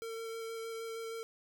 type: tone with vibrato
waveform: square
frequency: 453.4 Hz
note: A#4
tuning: 48 cents flat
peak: -40 dBFS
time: 0.02-1.23 s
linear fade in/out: 0 ms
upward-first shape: square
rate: 6.4 Hz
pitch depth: 9 cents each way
effects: none